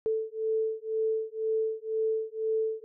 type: beating tone pair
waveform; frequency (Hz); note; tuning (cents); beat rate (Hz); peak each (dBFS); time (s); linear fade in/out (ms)
sine; 440 / 442; A4 / A4; 0 / +8; 2; -30; 0.06-2.84; 0
effects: none